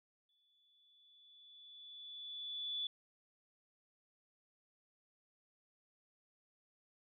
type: tone with exponential growth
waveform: sine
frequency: 3456 Hz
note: A7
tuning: 32 cents flat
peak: -36 dBFS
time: 0.29-2.87 s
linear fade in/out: 2 ms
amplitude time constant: 560 ms
effects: none